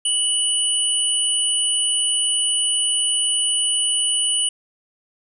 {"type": "tone pair together", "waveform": "sine", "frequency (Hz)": [2959, 9394], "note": ["F#7", "D9"], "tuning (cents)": [-1, -1], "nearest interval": "octave + minor sixth", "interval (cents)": 2000, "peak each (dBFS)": -20, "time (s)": [0.05, 4.49], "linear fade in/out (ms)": 5, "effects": []}